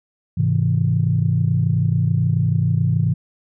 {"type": "chord", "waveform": "sine", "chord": "Ab augmented", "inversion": "none", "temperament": "equal with one note detuned", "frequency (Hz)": [103.83, 130.81, 162.36], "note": ["Ab2", "C3", "E3"], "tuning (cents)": [0, 0, -26], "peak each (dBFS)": -19, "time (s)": [0.37, 3.14], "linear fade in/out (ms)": 10, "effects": ["tanh soft clip ceiling -5 dBFS"]}